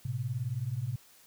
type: beating tone pair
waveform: sine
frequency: 110 / 129 Hz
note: A2 / C3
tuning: 0 / -24 cents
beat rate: 19 Hz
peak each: -35 / -33 dBFS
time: 0.05-0.96 s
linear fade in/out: 5 ms
effects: white hiss -59 dBFS RMS until 1.26 s